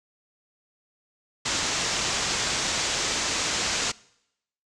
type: low-pass noise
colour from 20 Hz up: white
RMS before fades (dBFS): -27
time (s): 1.45-3.92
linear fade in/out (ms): 10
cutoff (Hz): 7500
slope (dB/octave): 48
effects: noise-tail reverb RT60 0.8 s tail -23 dB re dry